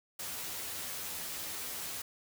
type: noise with comb filter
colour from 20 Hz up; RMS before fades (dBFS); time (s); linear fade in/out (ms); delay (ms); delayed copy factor
white; -40; 0.19-2.02; 5; 12; +0.8
effects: none